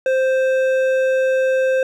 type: tone with hard clipping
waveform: sine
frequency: 523.3 Hz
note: C5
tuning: in tune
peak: -16 dBFS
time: 0.06-1.83 s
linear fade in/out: 2 ms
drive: 9 dB
effects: none